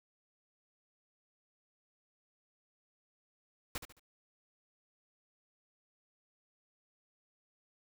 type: noise with echo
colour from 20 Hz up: pink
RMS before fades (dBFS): -39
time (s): 3.75-3.78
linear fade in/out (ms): 2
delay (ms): 72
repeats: 3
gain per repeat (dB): -9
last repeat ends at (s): 3.996
effects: none